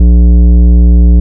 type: tone with tanh clipping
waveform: triangle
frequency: 59.3 Hz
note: A#1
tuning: 30 cents sharp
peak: -3 dBFS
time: 0-1.2 s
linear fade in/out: 5 ms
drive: 16 dB
effects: none